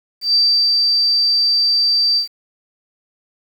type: tone with ADSR envelope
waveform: sine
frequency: 4663 Hz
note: D8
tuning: 13 cents flat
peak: -10 dBFS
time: 0.21-2.28 s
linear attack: 130 ms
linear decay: 350 ms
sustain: -2 dB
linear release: 110 ms
effects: 7-bit